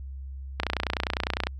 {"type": "click train", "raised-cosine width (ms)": 0.3, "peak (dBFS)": -9, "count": 27, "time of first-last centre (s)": [0.6, 1.47], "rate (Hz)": 29.9, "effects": ["added 67 Hz sine -35 dBFS peak until 1.59 s"]}